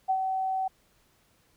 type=tone with ADSR envelope; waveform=sine; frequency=760 Hz; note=F#5; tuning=46 cents sharp; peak=-21 dBFS; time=0.08-0.68 s; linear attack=22 ms; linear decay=67 ms; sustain=-5 dB; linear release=7 ms; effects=pink hiss -66 dBFS RMS until 1.56 s